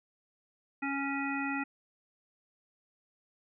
harmonic tone, 277.2 Hz, C#4, in tune, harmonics 1 / 3 / 5 / 7 / 9, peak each -34 / -39 / -39 / -39 / -39 dBFS, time 0.82-1.64 s, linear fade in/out 10 ms, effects none

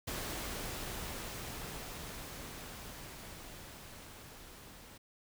pink noise with level ramp, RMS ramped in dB -39 to -54 dBFS, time 0.07-4.98 s, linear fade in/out 10 ms, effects none

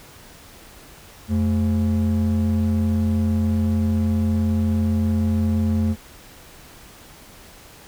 triangle ring-modulated tone, 152.9 Hz, D#3, 30 cents flat, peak -12 dBFS, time 1.28-5.96 s, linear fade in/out 50 ms, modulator 65 Hz, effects pink hiss -45 dBFS RMS until 7.87 s

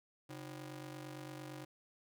sawtooth ring-modulated tone, 222 Hz, A3, 16 cents sharp, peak -39 dBFS, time 0.29-1.65 s, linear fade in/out 10 ms, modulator 86.6 Hz, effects none

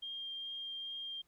sine tone with vibrato, 3204 Hz, G7, 37 cents sharp, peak -40 dBFS, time 0.02-1.22 s, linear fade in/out 10 ms, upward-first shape triangle, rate 2.4 Hz, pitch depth 9 cents each way, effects pink hiss -75 dBFS RMS until 1.27 s

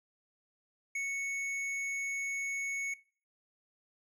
sine tone with hard clipping, 2213 Hz, C#7, 3 cents flat, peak -34 dBFS, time 0.95-2.94 s, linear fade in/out 5 ms, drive 7 dB, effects noise-tail reverb RT60 0.4 s tail -19 dB re dry

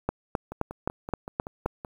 two click trains, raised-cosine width 1 ms, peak -11 / -22 dBFS, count 7 / 8, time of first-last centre 0.09-1.661 / 0.52-1.848 s, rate 3.82 / 5.27 Hz, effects 8-bit

